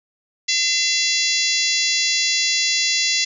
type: harmonic tone with a mistuned harmonic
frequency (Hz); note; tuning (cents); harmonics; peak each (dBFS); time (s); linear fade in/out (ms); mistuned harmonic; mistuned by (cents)
680; F5; -46; 3 / 4 / 5 / 6 / 7 / 8 / 9 / 10; -25 / -26 / -26 / -24 / -24 / -27 / -25 / -26; 0.48-3.25; 10; 10; +30
effects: none